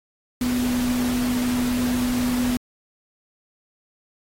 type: tone in noise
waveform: sine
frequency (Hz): 246.9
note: B3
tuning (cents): 0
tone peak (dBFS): -20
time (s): 0.41-2.57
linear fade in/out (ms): 2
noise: pink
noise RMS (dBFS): -31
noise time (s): 0.41-2.57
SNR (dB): +8
effects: AAC 48 kbps